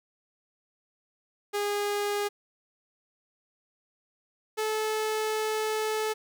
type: tone pair in turn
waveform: sawtooth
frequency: 410 / 433.6 Hz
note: G#4 / A4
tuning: -22 / -25 cents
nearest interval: minor second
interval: 97 cents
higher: second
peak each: -23 dBFS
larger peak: neither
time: 1.53-2.29 / 4.57-6.14 s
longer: second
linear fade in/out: 20 ms
effects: none